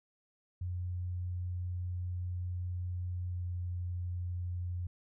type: tone with pitch glide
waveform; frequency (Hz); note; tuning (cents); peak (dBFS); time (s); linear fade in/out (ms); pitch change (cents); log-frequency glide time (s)
sine; 89.5 to 88.78; F2 to F2; +43 to +29; -34; 0.61-4.87; 5; -14; 3.29-3.44
effects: none